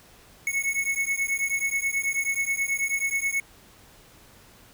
square beating tone pair, 2197 / 2206.3 Hz, C#7 / C#7, -16 / -9 cents, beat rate 9.3 Hz, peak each -28 dBFS, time 0.47-3.4 s, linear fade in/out 2 ms, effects pink hiss -53 dBFS RMS until 4.73 s

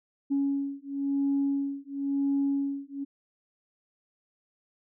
sine beating tone pair, 278 / 278.97 Hz, C#4 / C#4, +5 / +11 cents, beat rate 0.97 Hz, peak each -28 dBFS, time 0.3-3.05 s, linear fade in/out 20 ms, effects tanh soft clip ceiling -19 dBFS

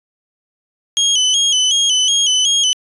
30% pulse tone with vibrato, 3137 Hz, G7, 1 cent sharp, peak -9 dBFS, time 0.97-2.73 s, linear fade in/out 0 ms, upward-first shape square, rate 2.7 Hz, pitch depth 68 cents each way, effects resampled to 24000 Hz

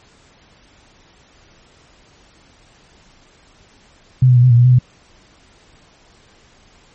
sine tone with pitch steps, 128.3 / 125 / 121.8 / 127 / 118.3 / 121.7 / 126.5 / 124.6 Hz, C3 / B2 / B2 / B2 / A#2 / B2 / B2 / B2, -34 / +21 / -24 / +49 / +26 / -25 / +42 / +16 cents, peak -6 dBFS, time 4.22-4.788 s, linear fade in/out 5 ms, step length 71 ms, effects pink hiss -50 dBFS RMS until 6.94 s + MP3 32 kbps

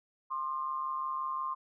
sine tone pair together, 1055.4 / 1201 Hz, C6 / D6, +15 / +38 cents, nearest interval major second, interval 223 cents, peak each -33 / -39 dBFS, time 0.3-1.55 s, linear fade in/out 20 ms, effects none

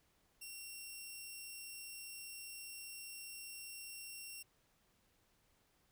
10% pulse tone, 2735 Hz, F7, 37 cents flat, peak -39 dBFS, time 0.41-4.43 s, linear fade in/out 10 ms, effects pink hiss -75 dBFS RMS until 5.91 s

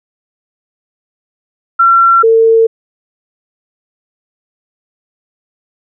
sine tone pair in turn, 1360 / 451.4 Hz, F6 / A4, -46 / +44 cents, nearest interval octave + perfect fifth, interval 1910 cents, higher first, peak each -4 dBFS, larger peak neither, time 1.79-2.23 / 2.23-2.67 s, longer neither, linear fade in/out 10 ms, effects none

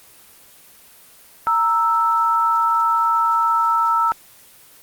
sine tone pair together, 927.2 / 1318.5 Hz, A#5 / E6, -10 / 0 cents, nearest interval tritone, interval 610 cents, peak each -19 / -16 dBFS, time 1.47-4.12 s, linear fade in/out 0 ms, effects white hiss -47 dBFS RMS until 4.82 s + Opus 24 kbps

